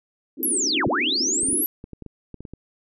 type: band-pass noise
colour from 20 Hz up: pink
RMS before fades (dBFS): -30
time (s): 0.37-1.65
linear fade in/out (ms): 20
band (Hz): 260 to 370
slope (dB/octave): 48
type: linear two-way sweep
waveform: sine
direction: down then up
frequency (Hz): 11880 to 65.8 to 11880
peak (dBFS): -20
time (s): 0.43-1.66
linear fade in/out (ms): 0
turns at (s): 0.87
type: clicks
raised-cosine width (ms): 3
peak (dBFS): -24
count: 11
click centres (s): 1.433 / 1.487 / 1.53 / 1.841 / 1.933 / 2.023 / 2.063 / 2.343 / 2.406 / 2.452 / 2.536
effects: none